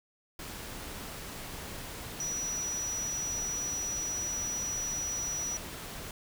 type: tone in noise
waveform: sine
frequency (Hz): 5860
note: F#8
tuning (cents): -18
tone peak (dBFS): -32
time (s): 2.2-5.57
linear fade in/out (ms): 2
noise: pink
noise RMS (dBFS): -42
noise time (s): 0.39-6.11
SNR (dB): +7
effects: none